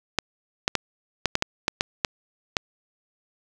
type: clicks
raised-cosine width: 0.2 ms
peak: -3 dBFS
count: 10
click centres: 0.187 / 0.679 / 0.753 / 1.257 / 1.354 / 1.424 / 1.681 / 1.809 / 2.048 / 2.568 s
effects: none